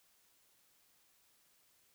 silence, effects white hiss -71 dBFS RMS until 1.94 s

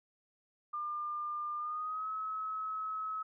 sine tone with pitch glide, 1200 to 1286.1 Hz, D6 to E6, +37 to -43 cents, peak -35 dBFS, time 0.73-3.23 s, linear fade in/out 10 ms, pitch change +120 cents, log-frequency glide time 1.58-2.08 s, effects none

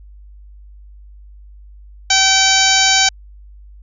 harmonic tone with a mistuned harmonic, 770 Hz, G5, 31 cents flat, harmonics 1 / 2 / 3 / 4 / 5 / 6 / 7 / 8 / 9, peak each -19 / -19 / -19 / -19 / -19 / -19 / -19 / -19 / -19 dBFS, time 2.1-3.09 s, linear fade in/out 5 ms, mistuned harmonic 7, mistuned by +44 cents, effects added 50 Hz sine -37 dBFS peak until 3.82 s

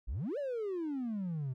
triangle exponential two-way sweep, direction up then down, 45.38 to 598 to 123.9 Hz, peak -31 dBFS, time 0.07-1.54 s, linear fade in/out 20 ms, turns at 0.38 s, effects tanh soft clip ceiling -29 dBFS

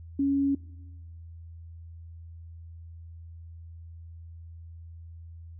sine tone, 277.9 Hz, C#4, 4 cents sharp, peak -22 dBFS, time 0.19-0.55 s, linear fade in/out 5 ms, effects noise-tail reverb RT60 1.0 s tail -21 dB re dry + added 83 Hz sine -42 dBFS peak until 5.59 s

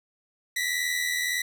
sawtooth tone pair together, 1921.4 / 2003 Hz, B6 / B6, -48 / +24 cents, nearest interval minor second, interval 72 cents, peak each -25 dBFS, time 0.56-1.42 s, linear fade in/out 5 ms, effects none

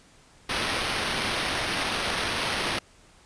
white noise with sample-and-hold, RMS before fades -28 dBFS, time 0.49-2.79 s, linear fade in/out 5 ms, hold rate 7350 Hz, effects pink hiss -56 dBFS RMS until 3.25 s + resampled to 22050 Hz

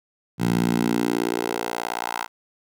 10% pulse tone with high-pass filter sweep, 58.5 Hz, A#1, 7 cents sharp, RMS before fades -24 dBFS, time 0.38-2.28 s, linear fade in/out 50 ms, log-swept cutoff 140 to 1000 Hz, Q 2, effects none

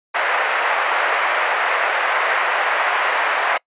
white band-pass noise, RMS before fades -19 dBFS, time 0.14-3.58 s, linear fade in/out 10 ms, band 550 to 2100 Hz, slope 24 dB/octave, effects noise-tail reverb RT60 0.1 s tail -26 dB re dry + resampled to 8000 Hz

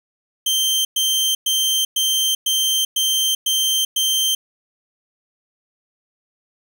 sawtooth tone bursts, 3136 Hz, G7, in tune, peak -13 dBFS, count 8, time 0.46-4.35 s, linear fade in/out 5 ms, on 390 ms, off 110 ms, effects none

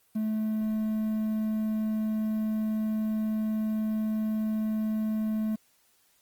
triangle tone with quantisation, 216.9 Hz, A3, 25 cents flat, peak -24 dBFS, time 0.15-5.56 s, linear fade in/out 10 ms, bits 9, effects white hiss -66 dBFS RMS until 6.21 s + Opus 24 kbps

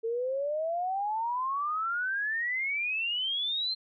sine exponential sweep, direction up, 445.2 to 4186 Hz, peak -28 dBFS, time 0.03-3.75 s, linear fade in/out 20 ms, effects none

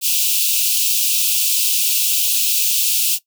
white high-pass noise, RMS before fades -17 dBFS, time 0.01-3.19 s, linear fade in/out 50 ms, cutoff 2500 Hz, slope 96 dB/octave, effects noise-tail reverb RT60 0.1 s tail -17 dB re dry

